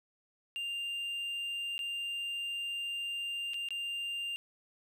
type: tone with dropouts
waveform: triangle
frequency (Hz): 2794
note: F7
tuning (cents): 0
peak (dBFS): -33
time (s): 0.56-4.36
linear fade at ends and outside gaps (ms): 0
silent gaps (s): 1.78-1.791 / 3.535-3.542 / 3.687-3.706
effects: none